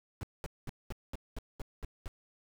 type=noise bursts; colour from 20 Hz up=brown; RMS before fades=-38 dBFS; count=9; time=0.21-2.079 s; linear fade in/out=0 ms; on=21 ms; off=210 ms; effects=none